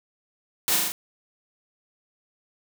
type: noise with echo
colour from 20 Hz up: white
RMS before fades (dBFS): -23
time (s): 0.68-0.76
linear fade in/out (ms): 0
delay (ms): 40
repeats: 4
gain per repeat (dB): -2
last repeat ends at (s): 0.92
effects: none